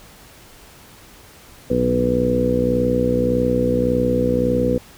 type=harmonic tone with a mistuned harmonic; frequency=61.74 Hz; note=B1; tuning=in tune; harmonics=1 / 2 / 3 / 4 / 5 / 6 / 7 / 8; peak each=-28 / -26 / -25 / -21 / -27 / -30 / -27 / -19 dBFS; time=1.7-4.78 s; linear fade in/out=5 ms; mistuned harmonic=2; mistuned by=-32 cents; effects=pink hiss -45 dBFS RMS until 4.97 s